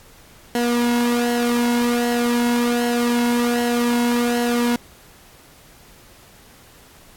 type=tone with flanger; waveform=sawtooth; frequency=239.6 Hz; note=A#3; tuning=48 cents sharp; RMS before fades=-19 dBFS; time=0.55-4.76 s; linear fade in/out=2 ms; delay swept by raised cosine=0.83 to 1.67 ms; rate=1.3 Hz; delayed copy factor=-0.6; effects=pink hiss -48 dBFS RMS until 7.16 s + AAC 64 kbps